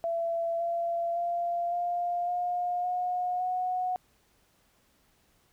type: tone with pitch steps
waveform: sine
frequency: 672 / 681.8 / 691.7 / 701.8 / 712 / 722.3 / 732.8 Hz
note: E5 / F5 / F5 / F5 / F5 / F#5 / F#5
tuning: +33 / -42 / -17 / +8 / +33 / -42 / -17 cents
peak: -27 dBFS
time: 0.04-3.96 s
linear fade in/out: 0 ms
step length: 560 ms
effects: pink hiss -67 dBFS RMS until 5.52 s